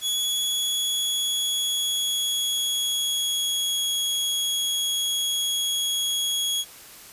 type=tone with pitch glide; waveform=sawtooth; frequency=3373 to 3327 Hz; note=G#7 to G#7; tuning=+26 to +2 cents; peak=-20 dBFS; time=0.01-6.65 s; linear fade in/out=50 ms; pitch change=-24 cents; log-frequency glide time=0.18-3.91 s; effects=white hiss -45 dBFS RMS until 7.12 s + resampled to 32000 Hz